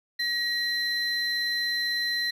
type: tone pair together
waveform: triangle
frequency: 1900 / 4059 Hz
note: A#6 / B7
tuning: +33 / +47 cents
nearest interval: octave + minor second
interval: 1314 cents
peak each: -26 dBFS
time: 0.19-2.31 s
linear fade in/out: 10 ms
effects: tanh soft clip ceiling -17 dBFS